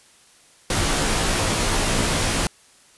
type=noise with comb filter; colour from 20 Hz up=pink; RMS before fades=-21 dBFS; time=0.7-2.47 s; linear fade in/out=2 ms; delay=16 ms; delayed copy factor=-0.75; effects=white hiss -53 dBFS RMS until 2.97 s + resampled to 24000 Hz